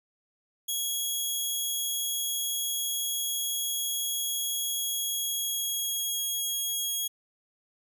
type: tone with pitch glide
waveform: 10% pulse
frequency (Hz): 3322 to 3301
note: G#7 to G#7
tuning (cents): 0 to -11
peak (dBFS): -21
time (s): 0.68-7.08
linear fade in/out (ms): 10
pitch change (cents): -11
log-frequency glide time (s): 4.71-6.15
effects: none